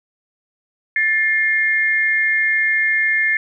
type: tone pair together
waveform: sine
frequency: 1760 / 2126 Hz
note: A6 / C7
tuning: 0 / +27 cents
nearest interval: minor third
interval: 327 cents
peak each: -17 dBFS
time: 0.96-3.37 s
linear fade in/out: 2 ms
effects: none